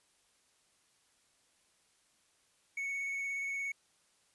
triangle tone with vibrato, 2217 Hz, C#7, in tune, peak -33 dBFS, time 2.77-3.72 s, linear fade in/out 5 ms, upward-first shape square, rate 17 Hz, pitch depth 10 cents each way, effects white hiss -71 dBFS RMS until 4.34 s + resampled to 24000 Hz

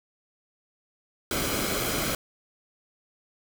pink noise with comb filter, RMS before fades -28 dBFS, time 1.31-2.15 s, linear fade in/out 2 ms, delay 1.1 ms, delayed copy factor -0.55, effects none

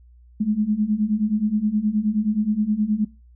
sine beating tone pair, 206.7 / 216.2 Hz, G#3 / A3, -8 / -30 cents, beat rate 9.5 Hz, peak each -23 / -20 dBFS, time 0.4-3.05 s, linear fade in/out 10 ms, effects noise-tail reverb RT60 0.3 s tail -23 dB re dry + added 60 Hz sine -47 dBFS peak until 3.35 s

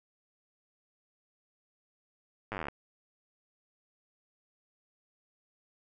slowing click train, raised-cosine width 0.5 ms, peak -21 dBFS, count 15, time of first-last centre 2.52-2.685 s, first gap 9 ms, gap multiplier 1.04, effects none

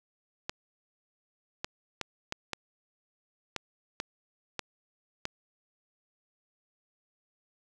clicks, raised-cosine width 0.2 ms, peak -15 dBFS, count 9, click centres 0.495 / 1.645 / 2.013 / 2.324 / 2.533 / 3.563 / 4.001 / 4.593 / 5.254 s, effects none

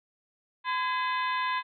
harmonic tone with a mistuned harmonic, 509 Hz, C5, 48 cents flat, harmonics 2 / 3 / 4 / 5 / 6 / 7 / 8, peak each -28 / -34 / -37 / -39 / -45 / -40 / -47 dBFS, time 0.64-1.63 s, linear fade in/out 50 ms, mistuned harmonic 3, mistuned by +140 cents, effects none

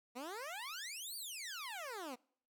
15% pulse exponential two-way sweep, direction up then down, 233.1 to 4755 to 233.1 Hz, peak -37 dBFS, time 0.15-2.16 s, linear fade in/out 20 ms, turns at 1.16 s, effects noise-tail reverb RT60 0.6 s tail -26 dB re dry

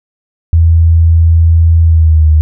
sine tone with pitch glide, 82.5 to 77.42 Hz, E2 to D#2, +2 to -8 cents, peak -3 dBFS, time 0.53-2.41 s, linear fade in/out 0 ms, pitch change -110 cents, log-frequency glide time 1.83-2.29 s, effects none

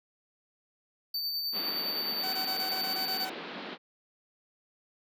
square tone with tremolo, 4577 Hz, D8, 45 cents flat, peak -30 dBFS, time 1.14-3.25 s, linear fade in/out 5 ms, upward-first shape sine, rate 9.7 Hz, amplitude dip 30%
pink band-pass noise, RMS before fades -41 dBFS, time 1.52-3.78 s, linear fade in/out 50 ms, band 190 to 4300 Hz, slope 48 dB/octave
sawtooth tone bursts, 756 Hz, F#5, 37 cents sharp, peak -32 dBFS, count 9, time 2.23-3.298 s, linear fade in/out 5 ms, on 100 ms, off 21 ms
effects none

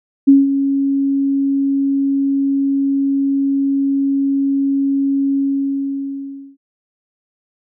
sine tone with ADSR envelope, 275.7 Hz, C#4, 9 cents flat, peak -3 dBFS, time 0.27-6.57 s, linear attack 16 ms, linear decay 180 ms, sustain -10 dB, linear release 1200 ms, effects none

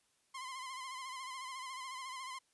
sawtooth tone with vibrato, 1041 Hz, C6, 9 cents flat, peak -39 dBFS, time 0.34-2.39 s, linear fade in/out 10 ms, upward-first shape sine, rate 14 Hz, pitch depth 60 cents each way, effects white hiss -75 dBFS RMS until 2.53 s + resampled to 24000 Hz

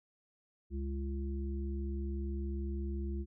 harmonic tone, 68.7 Hz, C#2, 15 cents flat, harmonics 1 / 3 / 5, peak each -35 / -43 / -44 dBFS, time 0.7-3.26 s, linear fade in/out 50 ms, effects none

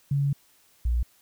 sine tone pair in turn, 140.8 / 59.32 Hz, C#3 / A#1, +27 / +31 cents, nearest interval octave + minor third, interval 1496 cents, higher first, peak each -21 dBFS, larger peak neither, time 0.11-0.33 / 0.85-1.03 s, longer first, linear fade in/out 5 ms, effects white hiss -61 dBFS RMS until 1.21 s

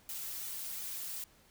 blue noise with flanger, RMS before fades -41 dBFS, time 0.09-1.24 s, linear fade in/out 2 ms, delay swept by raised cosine 1.8 to 4.1 ms, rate 2.8 Hz, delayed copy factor -0.65, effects pink hiss -64 dBFS RMS until 1.5 s

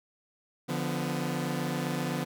sawtooth chord, B diminished, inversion first, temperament equal with one note detuned, 146.83 / 174.61 / 249.5 Hz, D3 / F3 / B3, 0 / 0 / +18 cents, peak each -30 dBFS, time 0.68-2.25 s, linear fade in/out 20 ms, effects none

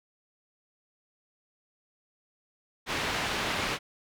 white low-pass noise, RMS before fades -31 dBFS, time 2.86-3.79 s, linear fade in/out 50 ms, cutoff 2800 Hz, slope 12 dB/octave, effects none

